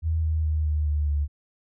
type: tone with pitch steps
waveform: sine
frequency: 80.6 / 78.99 / 77.41 / 75.86 / 74.34 / 72.85 Hz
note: E2 / D#2 / D#2 / D#2 / D2 / D2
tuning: -38 / +27 / -8 / -43 / +22 / -13 cents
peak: -21 dBFS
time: 0.02-1.28 s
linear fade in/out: 50 ms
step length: 210 ms
effects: none